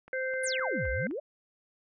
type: click train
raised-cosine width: 0.5 ms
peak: -35 dBFS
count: 5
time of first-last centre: 0.08-1.111 s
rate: 3.88 Hz
type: harmonic tone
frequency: 520 Hz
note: C5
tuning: 11 cents flat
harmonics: 1 / 3 / 4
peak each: -32 / -34 / -38 dBFS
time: 0.13-1.07 s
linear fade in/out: 2 ms
type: exponential two-way sweep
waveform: sine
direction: down then up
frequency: 11120 to 53.7 to 642 Hz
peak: -32 dBFS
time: 0.43-1.2 s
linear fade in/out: 10 ms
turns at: 0.9 s
effects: none